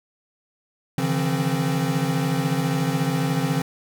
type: tone cluster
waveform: square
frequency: 139.7 / 155.9 / 170.1 / 265.4 Hz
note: C#3 / D#3 / F3 / C4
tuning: +14 / +4 / -45 / +25 cents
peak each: -27 dBFS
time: 0.98-3.62 s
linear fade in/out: 2 ms
effects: none